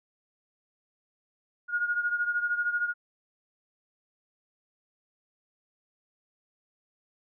sine beating tone pair, 1431 / 1444 Hz, F6 / F#6, +42 / -43 cents, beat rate 13 Hz, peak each -27 / -32 dBFS, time 1.68-2.94 s, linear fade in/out 50 ms, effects none

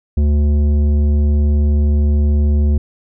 sine tone with tanh clipping, 73.42 Hz, D2, in tune, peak -12 dBFS, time 0.17-2.78 s, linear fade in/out 5 ms, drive 11 dB, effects none

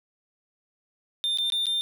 triangle tone with dropouts, 3599 Hz, A7, 38 cents sharp, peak -22 dBFS, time 1.24-1.81 s, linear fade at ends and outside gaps 0 ms, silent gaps 1.374-1.385 / 1.501-1.522 / 1.657-1.667 s, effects none

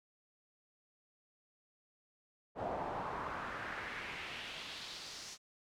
brown noise with band-pass filter sweep, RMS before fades -43 dBFS, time 2.55-5.38 s, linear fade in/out 50 ms, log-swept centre 670 to 6000 Hz, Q 2.1, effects none

